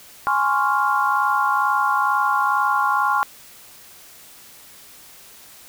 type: chord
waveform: sine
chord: Db major seventh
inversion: second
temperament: equal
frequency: 830.6 / 1046.5 / 1108.7 / 1396.9 Hz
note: Ab5 / C6 / Db6 / F6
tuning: 0 / 0 / 0 / 0 cents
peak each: -22 dBFS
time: 0.27-3.23 s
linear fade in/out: 0 ms
effects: white hiss -45 dBFS RMS until 5.68 s